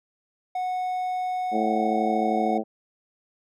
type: tone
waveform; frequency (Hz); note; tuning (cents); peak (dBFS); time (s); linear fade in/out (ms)
triangle; 735; F#5; -12; -23; 0.55-2.58; 5
type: harmonic tone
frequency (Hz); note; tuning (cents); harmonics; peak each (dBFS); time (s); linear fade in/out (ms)
109.7; A2; -5; 2 / 3 / 4 / 5 / 6 / 7; -27 / -29 / -30 / -31 / -32 / -32; 1.51-2.64; 50
effects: none